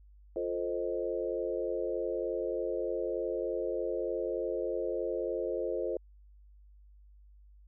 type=chord; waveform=sine; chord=F dominant seventh; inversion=none; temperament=equal; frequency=349.2 / 440 / 523.3 / 622.3 Hz; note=F4 / A4 / C5 / Eb5; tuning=0 / 0 / 0 / 0 cents; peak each=-36 / -36 / -35 / -39 dBFS; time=0.36-5.97 s; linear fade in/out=2 ms; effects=added 50 Hz sine -54 dBFS peak until 7.67 s